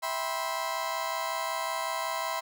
35% pulse chord, C major seventh, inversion first, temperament just, 654.1 / 784.9 / 981.1 / 1046.5 Hz, E5 / G5 / B5 / C6, -14 / +2 / -12 / 0 cents, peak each -34 / -37 / -33 / -33 dBFS, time 0.02-2.41 s, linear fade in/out 20 ms, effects none

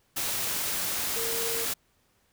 sine tone in noise, 459 Hz, A#4, 27 cents flat, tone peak -34 dBFS, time 1.16-1.65 s, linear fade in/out 10 ms, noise white, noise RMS -30 dBFS, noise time 0.16-1.74 s, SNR -7 dB, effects pink hiss -68 dBFS RMS until 2.32 s

